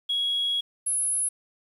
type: tone pair in turn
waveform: sine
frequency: 3322 / 10577 Hz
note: G#7 / E9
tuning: 0 / +5 cents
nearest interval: octave + minor sixth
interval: 2005 cents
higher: second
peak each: -22 dBFS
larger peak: neither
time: 0.09-0.61 / 0.86-1.29 s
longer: first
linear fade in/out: 10 ms
effects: tanh soft clip ceiling -19 dBFS + 9-bit